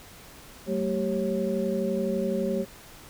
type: tone cluster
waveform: sine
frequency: 190.4 / 222.3 / 388.8 / 547 Hz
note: F#3 / A3 / G4 / C#5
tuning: +50 / +18 / -14 / -23 cents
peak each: -30 dBFS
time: 0.66-2.66 s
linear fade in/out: 50 ms
effects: pink hiss -48 dBFS RMS until 3.09 s